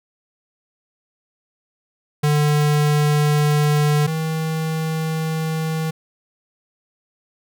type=tone pair in turn; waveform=square; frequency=148.7 / 159.35 Hz; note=D3 / D#3; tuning=+22 / +42 cents; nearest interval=minor second; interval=120 cents; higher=second; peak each=-15 / -21 dBFS; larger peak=first; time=2.23-4.07 / 4.07-5.91 s; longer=neither; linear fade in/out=10 ms; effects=none